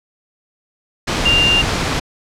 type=tone in noise; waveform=sine; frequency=2794 Hz; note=F7; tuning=in tune; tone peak=-11 dBFS; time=1.25-1.62 s; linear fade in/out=10 ms; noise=pink; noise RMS=-18 dBFS; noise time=1.07-2 s; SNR=+4 dB; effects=low-pass 6000 Hz 12 dB/octave